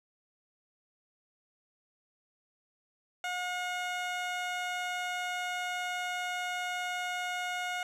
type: tone with low-pass filter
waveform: 15% pulse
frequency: 721 Hz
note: F#5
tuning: 45 cents flat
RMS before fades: -35 dBFS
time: 3.24-7.83 s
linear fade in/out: 2 ms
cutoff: 8700 Hz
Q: 0.51
effects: none